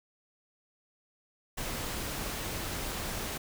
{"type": "noise", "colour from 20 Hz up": "pink", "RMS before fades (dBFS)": -36, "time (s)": [1.57, 3.38], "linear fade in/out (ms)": 10, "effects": []}